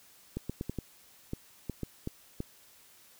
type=clicks; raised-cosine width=3 ms; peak=-21 dBFS; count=10; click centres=0.37 / 0.496 / 0.611 / 0.696 / 0.787 / 1.334 / 1.697 / 1.833 / 2.074 / 2.404 s; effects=white hiss -59 dBFS RMS until 3.19 s